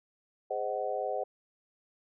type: chord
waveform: sine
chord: Ab dominant seventh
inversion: none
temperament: just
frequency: 415.3 / 519.1 / 623 / 747.5 Hz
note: Ab4 / C5 / Eb5 / Gb5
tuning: 0 / -14 / +2 / +17 cents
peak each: -38 / -35 / -36 / -35 dBFS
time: 0.5-1.24 s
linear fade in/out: 10 ms
effects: none